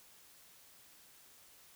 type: silence
effects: white hiss -61 dBFS RMS until 1.75 s